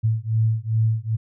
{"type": "beating tone pair", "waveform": "sine", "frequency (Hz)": [110, 112.5], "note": ["A2", "A2"], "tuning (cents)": [0, 39], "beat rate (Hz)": 2.5, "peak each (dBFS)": -21, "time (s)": [0.03, 1.17], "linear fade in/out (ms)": 20, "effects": []}